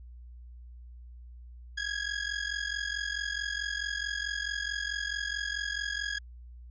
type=ring-modulated tone; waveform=sawtooth; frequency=1656 Hz; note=G#6; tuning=5 cents flat; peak=-25 dBFS; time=1.77-6.19 s; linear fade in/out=10 ms; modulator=22.3 Hz; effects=added 60 Hz sine -45 dBFS peak until 6.7 s + resampled to 16000 Hz